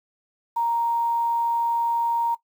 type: tone with quantisation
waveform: sine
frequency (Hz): 933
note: A#5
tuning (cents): +1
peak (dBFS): -20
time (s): 0.56-2.35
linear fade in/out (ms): 10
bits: 8
effects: noise-tail reverb RT60 0.1 s tail -17 dB re dry